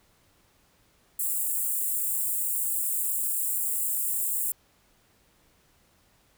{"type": "high-pass noise", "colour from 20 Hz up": "white", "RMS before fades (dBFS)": -28, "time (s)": [1.19, 4.52], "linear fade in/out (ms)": 5, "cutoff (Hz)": 7400, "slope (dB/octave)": 96, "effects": ["pink hiss -64 dBFS RMS until 6.37 s"]}